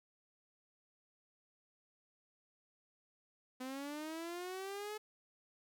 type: linear sweep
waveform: sawtooth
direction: up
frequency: 252.5 to 430 Hz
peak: -38 dBFS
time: 3.6-4.98 s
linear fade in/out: 10 ms
effects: none